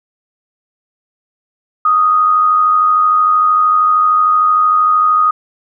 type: tone with amplitude modulation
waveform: sine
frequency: 1244.5 Hz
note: D#6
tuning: in tune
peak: -6 dBFS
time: 1.85-5.31 s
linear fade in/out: 5 ms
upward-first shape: sine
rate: 93.1 Hz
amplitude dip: 40%
effects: none